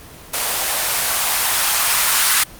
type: noise with band-pass filter sweep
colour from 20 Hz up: violet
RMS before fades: -17 dBFS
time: 0.33-2.44 s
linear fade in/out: 10 ms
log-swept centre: 560 to 1200 Hz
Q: 1.4
effects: pink hiss -39 dBFS RMS until 2.59 s + Opus 24 kbps